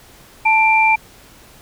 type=tone pair together; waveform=sine; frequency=880 / 2363 Hz; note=A5 / D7; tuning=0 / +10 cents; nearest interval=octave + perfect fourth; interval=1710 cents; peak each=-13 dBFS; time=0.45-0.96 s; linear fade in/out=10 ms; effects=pink hiss -45 dBFS RMS until 1.61 s